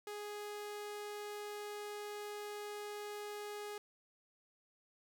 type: tone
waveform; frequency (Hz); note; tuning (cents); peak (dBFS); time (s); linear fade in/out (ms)
sawtooth; 415.3; G#4; 0; -39; 0.07-3.78; 2
effects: none